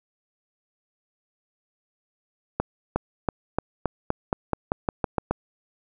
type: accelerating click train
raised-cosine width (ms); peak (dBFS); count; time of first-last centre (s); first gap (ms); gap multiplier
1; -8; 13; 2.6-5.31; 360; 0.91
effects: none